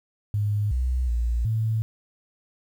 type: tone with pitch steps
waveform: sine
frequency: 103.8 / 63.1 / 58.5 / 110.9 Hz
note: G#2 / B1 / A#1 / A2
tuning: 0 / +38 / +7 / +14 cents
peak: -21 dBFS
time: 0.34-1.82 s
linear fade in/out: 0 ms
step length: 370 ms
effects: 9-bit